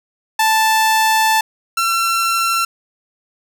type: tone pair in turn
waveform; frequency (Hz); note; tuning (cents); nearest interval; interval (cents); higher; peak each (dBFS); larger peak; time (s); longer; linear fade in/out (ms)
sawtooth; 880 / 1353.2; A5 / E6; 0 / +45; perfect fifth; 745; second; -8 / -11; first; 0.39-1.41 / 1.77-2.65; first; 5
effects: none